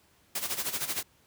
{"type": "noise with tremolo", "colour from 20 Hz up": "white", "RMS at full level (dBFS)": -30, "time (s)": [0.35, 1.03], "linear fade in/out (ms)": 5, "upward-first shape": "sine", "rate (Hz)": 13, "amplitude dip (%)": 75, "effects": ["pink hiss -64 dBFS RMS until 1.26 s", "high-pass 60 Hz 12 dB/octave"]}